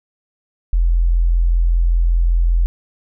sine tone, 42.59 Hz, F1, 43 cents flat, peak -11 dBFS, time 0.73-2.66 s, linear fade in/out 0 ms, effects none

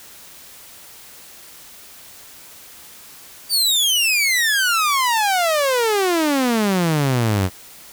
sawtooth exponential sweep, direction down, 4699 to 89.1 Hz, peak -12 dBFS, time 3.49-7.5 s, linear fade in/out 50 ms, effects white hiss -42 dBFS RMS until 7.92 s

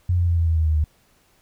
sine tone with pitch steps, 89 / 87.07 / 85.18 / 83.33 / 81.52 / 79.75 / 78.02 / 76.32 Hz, F2 / F2 / F2 / E2 / E2 / D#2 / D#2 / D#2, +33 / -5 / -43 / +19 / -19 / +43 / +5 / -33 cents, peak -16 dBFS, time 0.09-0.842 s, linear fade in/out 5 ms, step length 94 ms, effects pink hiss -60 dBFS RMS until 1.41 s

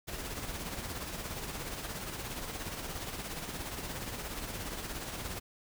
pink noise with tremolo, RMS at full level -38 dBFS, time 0.07-5.4 s, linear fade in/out 20 ms, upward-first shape sine, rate 17 Hz, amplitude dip 45%, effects none

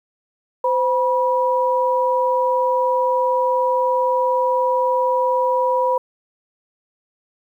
sine tone pair together, 514.9 / 972 Hz, C5 / B5, -28 / -28 cents, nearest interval major seventh, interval 1100 cents, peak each -18 dBFS, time 0.64-5.98 s, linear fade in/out 5 ms, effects 9-bit

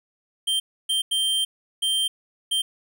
square tone bursts at uneven times, 3150 Hz, G7, 8 cents sharp, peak -21 dBFS, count 5, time 0.47-0.6 / 0.89-1.02 / 1.11-1.45 / 1.82-2.08 / 2.51-2.62 s, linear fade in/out 10 ms, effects none

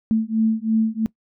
sine beating tone pair, 220 / 223 Hz, A3 / A3, 0 / +23 cents, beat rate 3 Hz, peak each -20 dBFS, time 0.11-1.06 s, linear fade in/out 0 ms, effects noise-tail reverb RT60 0.1 s tail -21 dB re dry

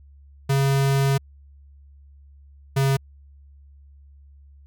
square tone pair in turn, 137.3 / 136.19 Hz, C#3 / C#3, -16 / -30 cents, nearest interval unison, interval 14 cents, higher first, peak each -18 dBFS, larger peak neither, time 0.49-1.18 / 2.76-2.97 s, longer first, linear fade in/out 10 ms, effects added 70 Hz sine -46 dBFS peak until 4.66 s

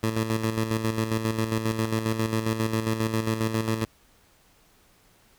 15% pulse tone with tremolo, 111.3 Hz, A2, 20 cents sharp, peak -16 dBFS, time 0.03-3.85 s, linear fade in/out 5 ms, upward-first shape square, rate 7.4 Hz, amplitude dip 55%, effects pink hiss -60 dBFS RMS until 5.38 s

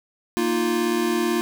square chord, Bb suspended fourth, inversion none, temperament equal, 233.1 / 311.1 / 349.2 Hz, Bb3 / Eb4 / F4, 0 / 0 / 0 cents, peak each -26 / -28 / -23 dBFS, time 0.37-1.41 s, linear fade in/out 0 ms, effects none

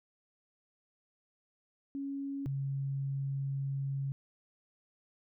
sine tone pair in turn, 277.2 / 137.36 Hz, C#4 / C#3, 0 / -15 cents, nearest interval octave, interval 1215 cents, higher first, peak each -35 / -32 dBFS, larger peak second, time 1.95-2.46 / 2.46-4.12 s, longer second, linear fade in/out 0 ms, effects none

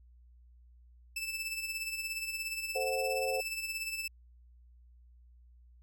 sawtooth tone with tremolo, 2637 Hz, E7, in tune, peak -30 dBFS, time 1.16-4.08 s, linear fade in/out 5 ms, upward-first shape sine, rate 17 Hz, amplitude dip 55%
sine chord, F# diminished, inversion first, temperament equal, 440 / 523.3 / 740 Hz, A4 / C5 / F#5, 0 / 0 / 0 cents, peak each -37 / -33 / -37 dBFS, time 2.75-3.41 s, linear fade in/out 10 ms
effects added 60 Hz sine -56 dBFS peak until 5.82 s

